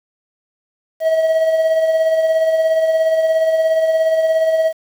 triangle tone with tremolo, 643 Hz, E5, 43 cents flat, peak -8 dBFS, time 1-4.73 s, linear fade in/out 50 ms, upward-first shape triangle, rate 17 Hz, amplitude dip 50%, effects 7-bit

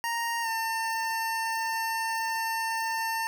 25% pulse tone with pitch glide, 932.3 to 901.6 Hz, A#5 to A5, 0 to +42 cents, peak -24 dBFS, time 0.04-3.27 s, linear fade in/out 0 ms, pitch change -58 cents, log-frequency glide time 0.42-0.48 s, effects none

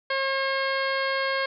harmonic tone, 539 Hz, C#5, 49 cents flat, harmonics 1 / 2 / 3 / 4 / 5 / 6 / 7 / 8 / 9, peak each -28 / -30 / -29 / -32 / -41 / -37 / -46 / -36 / -44 dBFS, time 0.1-1.46 s, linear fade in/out 5 ms, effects none

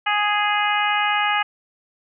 harmonic tone, 415.3 Hz, G#4, in tune, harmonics 2 / 3 / 4 / 5 / 6 / 7, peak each -22 / -24 / -25 / -26 / -27 / -27 dBFS, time 0.06-1.43 s, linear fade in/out 10 ms, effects none

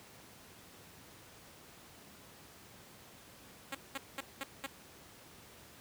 5% pulse tone bursts, 272.3 Hz, C#4, 31 cents flat, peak -26 dBFS, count 5, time 3.72-4.665 s, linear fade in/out 5 ms, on 29 ms, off 200 ms, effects pink hiss -56 dBFS RMS until 5.8 s + high-pass 80 Hz 12 dB/octave

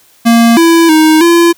square tone with pitch steps, 232.1 / 332.8 / 313.2 / 340.3 Hz, A#3 / E4 / D#4 / F4, -7 / +17 / +11 / -45 cents, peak -4 dBFS, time 0.25-1.53 s, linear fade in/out 20 ms, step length 320 ms, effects white hiss -46 dBFS RMS until 1.57 s

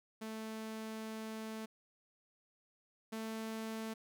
sawtooth tone pair in turn, 220 / 221.8 Hz, A3 / A3, 0 / +14 cents, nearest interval unison, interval 14 cents, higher second, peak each -38 / -36 dBFS, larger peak second, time 0.21-1.66 / 3.12-3.94 s, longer first, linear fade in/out 10 ms, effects none

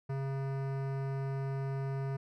sine tone with hard clipping, 136 Hz, C#3, 33 cents flat, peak -35 dBFS, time 0.09-2.17 s, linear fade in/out 10 ms, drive 18 dB, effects none

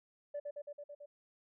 sine tone with echo, 581 Hz, D5, 19 cents flat, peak -36 dBFS, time 0.34-0.4 s, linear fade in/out 10 ms, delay 110 ms, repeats 6, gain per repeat -2 dB, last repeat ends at 1.06 s, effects tanh soft clip ceiling -34 dBFS

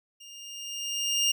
25% pulse tone with level ramp, 2818 Hz, F7, 15 cents sharp, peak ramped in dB -42 to -17 dBFS, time 0.2-1.32 s, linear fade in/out 10 ms, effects none

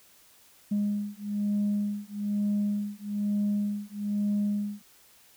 sine beating tone pair, 205.1 / 206.2 Hz, G#3 / G#3, -21 / -12 cents, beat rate 1.1 Hz, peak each -28 dBFS, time 0.71-4.82 s, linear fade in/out 10 ms, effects tanh soft clip ceiling -21 dBFS + white hiss -58 dBFS RMS until 5.36 s

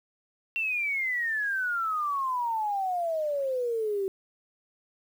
sine exponential sweep, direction down, 2732 to 380.4 Hz, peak -26 dBFS, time 0.56-4.08 s, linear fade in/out 0 ms, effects 9-bit

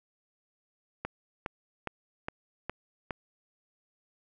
click train, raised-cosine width 0.5 ms, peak -18 dBFS, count 6, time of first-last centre 1.05-3.108 s, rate 2.43 Hz, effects none

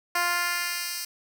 10% pulse tone with high-pass filter sweep, 349.6 Hz, F4, 2 cents sharp, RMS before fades -28 dBFS, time 0.15-1.05 s, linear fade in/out 5 ms, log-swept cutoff 750 to 4800 Hz, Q 0.8, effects none

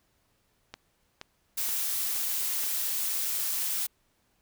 click train, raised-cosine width 0.2 ms, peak -22 dBFS, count 5, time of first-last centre 0.74-2.636 s, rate 2.11 Hz
blue noise, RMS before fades -30 dBFS, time 1.57-3.87 s, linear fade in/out 10 ms
effects pink hiss -71 dBFS RMS until 4.41 s

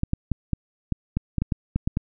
clicks, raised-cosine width 5 ms, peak -10 dBFS, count 12, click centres 0.034 / 0.134 / 0.317 / 0.533 / 0.923 / 1.17 / 1.383 / 1.42 / 1.522 / 1.76 / 1.875 / 1.971 s, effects none

